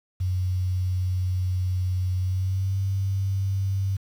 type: tone with pitch glide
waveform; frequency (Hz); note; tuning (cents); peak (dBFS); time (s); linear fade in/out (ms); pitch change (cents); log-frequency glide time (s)
sine; 91.9 to 97.03; F#2 to G2; -11 to -17; -22; 0.2-3.97; 10; +94; 2.18-2.78
effects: 8-bit